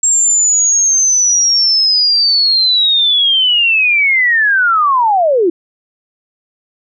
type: linear sweep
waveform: sine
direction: down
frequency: 7530 to 321.4 Hz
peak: -8 dBFS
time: 0.03-5.5 s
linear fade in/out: 5 ms
effects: none